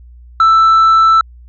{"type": "tone with tanh clipping", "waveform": "sine", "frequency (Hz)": 1324, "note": "E6", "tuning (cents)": 7, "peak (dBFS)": -6, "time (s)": [0.4, 1.21], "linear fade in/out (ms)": 2, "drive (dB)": 2, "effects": ["added 60 Hz sine -35 dBFS peak until 1.48 s"]}